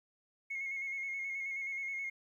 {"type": "tone with vibrato", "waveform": "sine", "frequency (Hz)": 2169, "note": "C#7", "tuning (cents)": -38, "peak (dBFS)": -35, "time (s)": [0.5, 2.1], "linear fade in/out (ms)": 10, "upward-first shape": "square", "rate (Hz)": 9.4, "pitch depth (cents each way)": 26, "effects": ["tanh soft clip ceiling -32 dBFS", "12-bit"]}